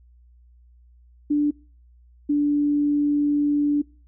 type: tone pair in turn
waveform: sine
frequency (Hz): 293.7 / 291.5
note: D4 / D4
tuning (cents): 0 / -13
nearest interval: unison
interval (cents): 13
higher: first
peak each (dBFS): -17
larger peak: neither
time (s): 1.3-1.51 / 2.29-3.82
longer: second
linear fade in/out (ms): 10
effects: noise-tail reverb RT60 0.4 s tail -25 dB re dry + added 60 Hz sine -50 dBFS peak until 4.07 s